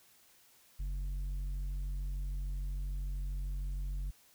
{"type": "tone with low-pass filter", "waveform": "square", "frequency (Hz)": 46.56, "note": "F#1", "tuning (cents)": 12, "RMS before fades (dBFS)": -37, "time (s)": [0.79, 4.11], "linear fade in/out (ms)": 10, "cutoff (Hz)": 100, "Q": 1.1, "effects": ["white hiss -64 dBFS RMS until 4.34 s"]}